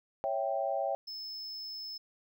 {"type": "chord", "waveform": "sine", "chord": "C# diminished", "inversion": "none", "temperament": "equal", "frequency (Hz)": [554.4, 659.3, 784], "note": ["C#5", "E5", "G5"], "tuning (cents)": [0, 0, 0], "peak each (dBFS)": -34, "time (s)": [0.24, 0.95], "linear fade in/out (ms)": 0}
{"type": "tone", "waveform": "triangle", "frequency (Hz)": 5230, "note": "E8", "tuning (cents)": -15, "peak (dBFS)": -38, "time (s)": [1.07, 1.98], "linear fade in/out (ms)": 10}
{"effects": []}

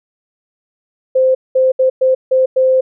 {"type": "tone bursts at uneven times", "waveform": "sine", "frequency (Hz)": 520, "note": "C5", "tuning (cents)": -11, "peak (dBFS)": -8, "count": 6, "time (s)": [[1.15, 1.35], [1.55, 1.72], [1.79, 1.9], [2.01, 2.15], [2.31, 2.46], [2.56, 2.81]], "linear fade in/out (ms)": 10, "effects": []}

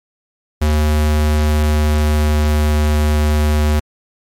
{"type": "tone with pitch glide", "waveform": "square", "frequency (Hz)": [75.9, 75.38], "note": ["D#2", "D2"], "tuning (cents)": [-42, 46], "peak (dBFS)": -12, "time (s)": [0.61, 3.8], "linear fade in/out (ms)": 10, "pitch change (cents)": -12, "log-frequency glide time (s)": [0.9, 2.72], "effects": ["MP3 96 kbps"]}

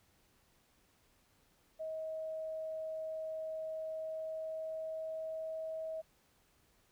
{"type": "tone with pitch glide", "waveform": "sine", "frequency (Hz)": [635, 639.8], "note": ["D#5", "D#5"], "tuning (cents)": [35, 48], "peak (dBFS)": -38, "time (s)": [1.79, 6.02], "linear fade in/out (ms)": 20, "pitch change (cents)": 13, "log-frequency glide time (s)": [3.78, 5.67], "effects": ["pink hiss -71 dBFS RMS until 6.91 s"]}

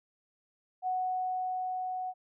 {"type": "tone with level ramp", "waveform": "sine", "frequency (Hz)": 740, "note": "F#5", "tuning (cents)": 0, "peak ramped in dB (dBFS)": [-28, -33], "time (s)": [0.82, 2.14], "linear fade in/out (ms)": 50, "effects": []}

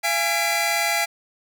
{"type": "tone cluster", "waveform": "sawtooth", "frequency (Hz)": [683, 825, 2011, 2353], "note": ["F5", "G#5", "B6", "D7"], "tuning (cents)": [-39, -12, 31, 3], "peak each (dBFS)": -22, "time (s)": [0.03, 1.06], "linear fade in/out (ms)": 20, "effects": []}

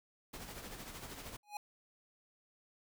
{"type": "noise with tremolo", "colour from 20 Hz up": "pink", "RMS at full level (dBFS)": -46, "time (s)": [0.33, 1.37], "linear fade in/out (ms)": 10, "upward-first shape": "sine", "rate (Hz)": 13, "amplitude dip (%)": 50}
{"type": "tone with exponential growth", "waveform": "square", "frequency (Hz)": 830.6, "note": "G#5", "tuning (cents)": 0, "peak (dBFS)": -37, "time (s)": [1.43, 1.57], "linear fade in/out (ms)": 2, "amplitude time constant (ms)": 29}
{"effects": []}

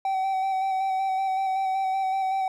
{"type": "tone with vibrato", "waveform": "triangle", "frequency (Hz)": 766, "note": "G5", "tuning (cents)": -40, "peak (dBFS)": -21, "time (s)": [0.05, 2.48], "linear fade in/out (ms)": 2, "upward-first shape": "square", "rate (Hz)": 5.3, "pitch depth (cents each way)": 18, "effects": []}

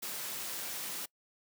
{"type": "noise with amplitude modulation", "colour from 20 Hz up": "white", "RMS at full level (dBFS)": -38, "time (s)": [0.02, 1.06], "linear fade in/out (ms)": 10, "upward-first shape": "sine", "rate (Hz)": 204, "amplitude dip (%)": 30, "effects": ["noise-tail reverb RT60 0.1 s tail -24 dB re dry", "high-pass 150 Hz 12 dB/octave"]}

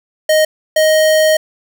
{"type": "tone pair in turn", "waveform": "square", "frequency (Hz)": [622, 624.7], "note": ["D#5", "D#5"], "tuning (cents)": [-1, 7], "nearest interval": "unison", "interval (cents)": 8, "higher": "second", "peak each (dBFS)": -9, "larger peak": "neither", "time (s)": [[0.29, 0.45], [0.76, 1.37]], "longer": "second", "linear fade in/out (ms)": 5, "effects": []}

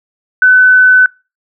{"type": "tone", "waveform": "sine", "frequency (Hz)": 1507, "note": "F#6", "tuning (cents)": 31, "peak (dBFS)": -3, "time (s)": [0.42, 1.06], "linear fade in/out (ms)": 2, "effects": ["noise-tail reverb RT60 0.3 s tail -25 dB re dry"]}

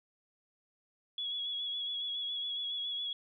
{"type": "tone with vibrato", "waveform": "sine", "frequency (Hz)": 3364, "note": "G#7", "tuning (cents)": 22, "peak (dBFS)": -34, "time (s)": [1.18, 3.13], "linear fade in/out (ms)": 2, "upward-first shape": "sine", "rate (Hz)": 7.2, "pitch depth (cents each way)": 30, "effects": []}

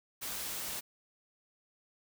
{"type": "noise", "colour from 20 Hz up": "white", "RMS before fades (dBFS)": -39, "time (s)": [0.21, 0.81], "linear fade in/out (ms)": 20, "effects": []}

